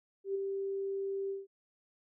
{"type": "tone with ADSR envelope", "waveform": "sine", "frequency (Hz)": 391.8, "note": "G4", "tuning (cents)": -1, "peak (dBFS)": -29, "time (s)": [0.24, 1.47], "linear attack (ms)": 110, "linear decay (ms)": 10, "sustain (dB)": -4, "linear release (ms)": 170, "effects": []}